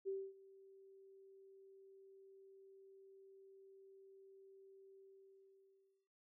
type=tone with ADSR envelope; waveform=sine; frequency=388 Hz; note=G4; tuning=18 cents flat; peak=-38 dBFS; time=0.05-6.09 s; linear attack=31 ms; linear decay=250 ms; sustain=-22 dB; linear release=1100 ms; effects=none